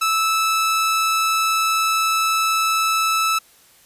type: tone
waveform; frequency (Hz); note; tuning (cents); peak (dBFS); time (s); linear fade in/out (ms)
sawtooth; 1311; E6; -10; -13; 0.01-3.39; 10
effects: white hiss -52 dBFS RMS until 3.85 s + resampled to 32000 Hz